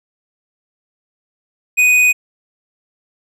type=tone with tanh clipping; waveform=sine; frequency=2489 Hz; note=D#7; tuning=in tune; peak=-10 dBFS; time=1.77-2.13 s; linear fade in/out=20 ms; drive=11 dB; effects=none